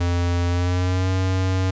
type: tone with pitch glide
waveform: square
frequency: 87.31 to 93.58 Hz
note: F2 to F#2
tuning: 0 to +20 cents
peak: -19 dBFS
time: 0-1.71 s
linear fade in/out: 10 ms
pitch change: +120 cents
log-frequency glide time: 0.48-1.1 s
effects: resampled to 16000 Hz